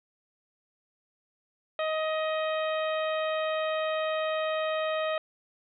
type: harmonic tone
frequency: 628 Hz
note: D#5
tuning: 16 cents sharp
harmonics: 1 / 2 / 3 / 4 / 5 / 6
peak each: -28 / -34 / -38 / -40 / -42 / -44 dBFS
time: 1.79-5.18 s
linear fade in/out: 2 ms
effects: none